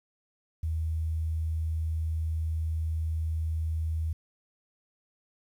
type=tone; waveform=sine; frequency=80 Hz; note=D#2; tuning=49 cents sharp; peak=-27 dBFS; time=0.63-4.13 s; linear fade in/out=5 ms; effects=10-bit